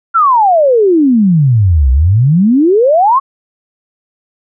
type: exponential two-way sweep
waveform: sine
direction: down then up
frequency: 1400 to 61.74 to 1128 Hz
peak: -5 dBFS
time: 0.14-3.2 s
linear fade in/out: 20 ms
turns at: 1.91 s
effects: none